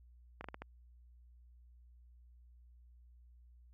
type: slowing click train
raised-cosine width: 0.5 ms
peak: -29 dBFS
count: 5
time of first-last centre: 0.41-0.62 s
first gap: 33 ms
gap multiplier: 1.32
effects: added 60 Hz sine -58 dBFS peak until 3.73 s + AAC 64 kbps